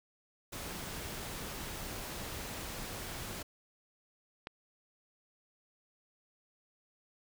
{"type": "noise", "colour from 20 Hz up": "pink", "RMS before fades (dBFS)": -42, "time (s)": [0.52, 3.43], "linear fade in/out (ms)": 10}
{"type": "click", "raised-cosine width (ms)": 0.3, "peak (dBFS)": -25, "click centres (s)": 4.471}
{"effects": []}